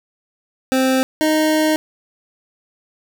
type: tone pair in turn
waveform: 25% pulse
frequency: 261.6 / 310.6 Hz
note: C4 / D#4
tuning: 0 / -3 cents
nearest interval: minor third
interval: 297 cents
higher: second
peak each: -10 dBFS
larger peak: neither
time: 0.72-1.03 / 1.21-1.76 s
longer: second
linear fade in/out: 0 ms
effects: none